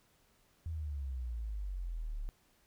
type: exponential sweep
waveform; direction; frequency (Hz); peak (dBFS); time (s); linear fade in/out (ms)
sine; down; 83.6 to 34.43; -36; 0.66-2.29; 0
effects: pink hiss -70 dBFS RMS until 2.66 s